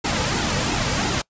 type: noise with flanger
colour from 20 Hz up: pink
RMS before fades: -22 dBFS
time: 0.04-1.22 s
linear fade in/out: 10 ms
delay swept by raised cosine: 1.7 to 2.9 ms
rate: 2.9 Hz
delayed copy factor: -0.55
effects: noise-tail reverb RT60 0.1 s tail -24 dB re dry + resampled to 16000 Hz